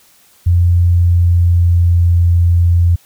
sine tone with pitch glide, 87.31 to 86.31 Hz, F2 to F2, 0 to -20 cents, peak -7 dBFS, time 0.46-2.96 s, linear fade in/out 10 ms, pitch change -20 cents, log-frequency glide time 0.72-2.19 s, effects white hiss -49 dBFS RMS until 3.05 s

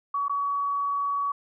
sine tone with dropouts, 1131 Hz, C#6, 34 cents sharp, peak -24 dBFS, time 0.14-1.32 s, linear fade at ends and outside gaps 5 ms, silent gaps 0.283-0.295 s, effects none

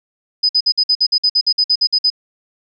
sine tone bursts, 5000 Hz, D#8, 8 cents sharp, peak -10 dBFS, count 15, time 0.43-2.102 s, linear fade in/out 10 ms, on 62 ms, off 53 ms, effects none

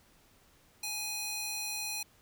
square tone with high-pass filter, 830.6 Hz, G#5, in tune, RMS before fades -37 dBFS, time 0.83-2.03 s, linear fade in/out 5 ms, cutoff 3200 Hz, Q 0.69, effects pink hiss -64 dBFS RMS until 2.21 s

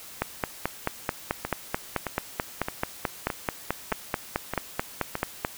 two click trains, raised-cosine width 0.5 ms, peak -13 / -9 dBFS, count 7 / 25, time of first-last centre 1.45-5.154 / 0.22-5.449 s, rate 1.62 / 4.59 Hz, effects white hiss -44 dBFS RMS until 5.57 s

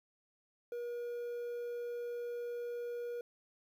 triangle tone with quantisation, 478.7 Hz, A#4, 46 cents sharp, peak -36 dBFS, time 0.72-3.21 s, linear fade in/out 2 ms, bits 11, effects none

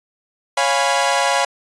sawtooth chord, C# dominant seventh, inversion none, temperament equal with one note detuned, 554.4 / 698.5 / 826.3 / 987.8 Hz, C#5 / E#5 / G#5 / B5, 0 / 0 / -9 / 0 cents, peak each -17 dBFS, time 0.57-1.45 s, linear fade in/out 5 ms, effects resampled to 22050 Hz

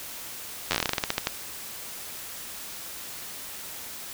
slowing click train, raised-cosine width 0.2 ms, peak -6 dBFS, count 16, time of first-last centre 0.71-1.271 s, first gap 10 ms, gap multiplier 1.17, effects white hiss -39 dBFS RMS until 4.13 s

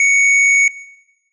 square tone with amplitude modulation, 2228 Hz, C#7, 8 cents sharp, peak -9 dBFS, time 0-0.68 s, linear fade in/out 2 ms, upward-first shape sine, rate 98.5 Hz, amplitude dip 30%, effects noise-tail reverb RT60 1.0 s tail -19 dB re dry + resampled to 16000 Hz

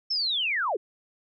sine linear sweep, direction down, 5410 to 327 Hz, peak -24 dBFS, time 0.1-0.77 s, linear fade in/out 10 ms, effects none

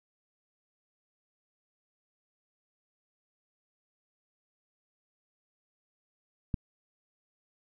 click, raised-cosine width 5 ms, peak -17 dBFS, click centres 6.542 s, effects none

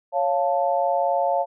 sine chord, Db augmented, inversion none, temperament equal, 554.4 / 698.5 / 880 Hz, Db5 / F5 / A5, 0 / 0 / 0 cents, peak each -23 / -22 / -25 dBFS, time 0.12-1.46 s, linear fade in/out 50 ms, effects none

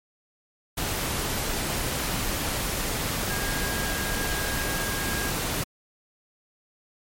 sine tone in noise, 1628 Hz, G#6, 35 cents flat, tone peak -33 dBFS, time 3.29-5.31 s, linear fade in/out 10 ms, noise pink, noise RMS -28 dBFS, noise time 0.77-5.64 s, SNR -8 dB, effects MP3 64 kbps

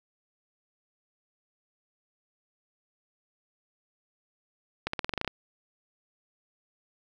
accelerating click train, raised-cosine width 0.3 ms, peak -13 dBFS, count 10, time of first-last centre 4.87-5.277 s, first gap 64 ms, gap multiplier 0.91, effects none

